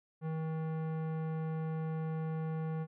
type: tone with tanh clipping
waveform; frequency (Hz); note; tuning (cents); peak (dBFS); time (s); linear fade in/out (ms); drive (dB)
sine; 159.3; D#3; +41; -36; 0.21-2.87; 50; 17
effects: none